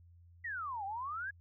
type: exponential two-way sweep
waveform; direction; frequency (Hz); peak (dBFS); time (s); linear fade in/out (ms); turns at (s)
sine; down then up; 1975.5 to 765 to 1691; -37; 0.44-1.31; 10; 0.85
effects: added 86 Hz sine -57 dBFS peak until 1.4 s